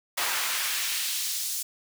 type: noise with high-pass filter sweep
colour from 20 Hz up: pink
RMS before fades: -29 dBFS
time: 0.17-1.63 s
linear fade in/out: 10 ms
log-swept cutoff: 940 to 6500 Hz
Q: 0.91
effects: none